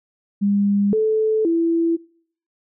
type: tone with pitch steps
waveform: sine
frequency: 201.7 / 436.4 / 333.1 Hz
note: G3 / A4 / E4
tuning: +50 / -14 / +18 cents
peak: -15 dBFS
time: 0.41-1.97 s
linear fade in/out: 20 ms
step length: 520 ms
effects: noise-tail reverb RT60 0.6 s tail -24 dB re dry